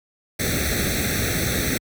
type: noise with comb filter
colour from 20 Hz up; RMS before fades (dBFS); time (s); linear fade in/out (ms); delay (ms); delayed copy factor
pink; -22; 0.39-1.78; 10; 0.5; +1
effects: high-pass 60 Hz 12 dB/octave